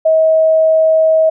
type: tone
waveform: sine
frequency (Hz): 638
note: D#5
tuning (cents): +43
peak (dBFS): -7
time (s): 0.05-1.3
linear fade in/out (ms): 10
effects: none